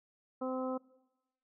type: harmonic tone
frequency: 258.4 Hz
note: C4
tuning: 21 cents flat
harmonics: 1 / 2 / 3 / 4 / 5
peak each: -37 / -37 / -45 / -46 / -45 dBFS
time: 0.41-0.78 s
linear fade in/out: 10 ms
effects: noise-tail reverb RT60 1.0 s tail -21 dB re dry

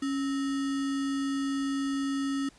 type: tone with sample-and-hold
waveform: sine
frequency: 275.5 Hz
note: C#4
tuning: 11 cents flat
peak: -27 dBFS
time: 0.02-2.49 s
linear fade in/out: 5 ms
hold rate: 1575 Hz
effects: pink hiss -58 dBFS RMS until 2.58 s + resampled to 22050 Hz

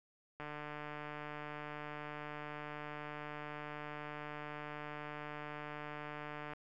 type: click train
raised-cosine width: 0.5 ms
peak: -30 dBFS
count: 915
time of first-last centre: 0.4-6.534 s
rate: 149 Hz
effects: none

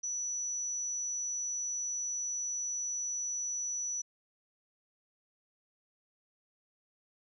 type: tone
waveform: sine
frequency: 5920 Hz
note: F#8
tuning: in tune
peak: -33 dBFS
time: 0.03-4.02 s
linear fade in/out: 10 ms
effects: none

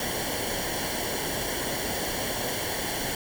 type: noise with comb filter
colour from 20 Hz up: pink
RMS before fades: -30 dBFS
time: 0-3.15 s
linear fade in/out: 2 ms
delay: 0.79 ms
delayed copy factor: -0.65
effects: none

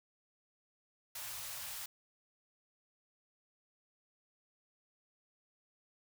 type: band-stop noise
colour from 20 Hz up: white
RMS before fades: -44 dBFS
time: 1.15-1.86 s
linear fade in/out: 5 ms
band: 150 to 600 Hz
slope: 24 dB/octave
effects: none

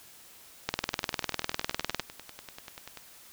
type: two click trains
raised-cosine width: 0.2 ms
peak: -10 / -24 dBFS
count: 27 / 24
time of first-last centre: 0.69-1.997 / 0.74-2.973 s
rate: 19.9 / 10.3 Hz
effects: white hiss -53 dBFS RMS until 3.32 s

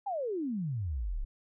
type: exponential sweep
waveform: sine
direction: down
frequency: 841 to 30.25 Hz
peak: -31 dBFS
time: 0.06-1.25 s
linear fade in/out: 10 ms
effects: none

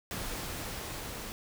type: noise with level ramp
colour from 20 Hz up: pink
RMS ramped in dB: -37 to -41 dBFS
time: 0.11-1.32 s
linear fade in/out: 0 ms
effects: none

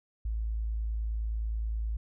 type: tone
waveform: sine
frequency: 54.8 Hz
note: A1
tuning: 6 cents flat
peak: -29 dBFS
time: 0.25-1.97 s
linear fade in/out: 5 ms
effects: none

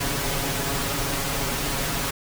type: noise with comb filter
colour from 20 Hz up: pink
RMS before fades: -26 dBFS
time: 0-2.11 s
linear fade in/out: 10 ms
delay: 7.2 ms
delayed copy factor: +0.75
effects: none

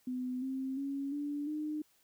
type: tone with pitch steps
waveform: sine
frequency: 252.6 / 264.5 / 277.1 / 290.2 / 303.9 Hz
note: B3 / C4 / C#4 / D4 / D#4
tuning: +39 / +19 / -1 / -21 / -41 cents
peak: -34 dBFS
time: 0.07-1.82 s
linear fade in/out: 5 ms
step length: 350 ms
effects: white hiss -70 dBFS RMS until 2.03 s

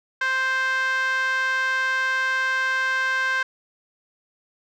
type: tone with band-pass filter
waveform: 5% pulse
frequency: 523.3 Hz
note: C5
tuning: in tune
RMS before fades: -23 dBFS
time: 0.21-3.43 s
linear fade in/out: 5 ms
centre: 1400 Hz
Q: 7.6
effects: none

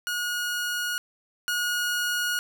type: tone pair in turn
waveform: sawtooth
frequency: 1445 / 1445 Hz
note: F#6 / F#6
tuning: -41 / -41 cents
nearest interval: unison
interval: 0 cents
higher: neither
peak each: -23 / -21 dBFS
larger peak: second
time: 0.07-0.98 / 1.48-2.39 s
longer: neither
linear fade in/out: 0 ms
effects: none

